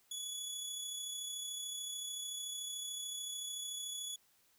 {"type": "tone with amplitude modulation", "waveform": "20% pulse", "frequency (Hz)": 3400, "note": "G#7", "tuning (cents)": 40, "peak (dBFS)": -33, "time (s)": [0.11, 4.16], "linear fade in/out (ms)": 5, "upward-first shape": "sine", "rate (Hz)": 33.6, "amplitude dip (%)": 35, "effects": ["white hiss -71 dBFS RMS until 4.58 s"]}